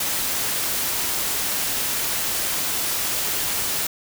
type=noise; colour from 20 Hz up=white; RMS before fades=-24 dBFS; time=0-3.87 s; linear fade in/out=5 ms; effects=none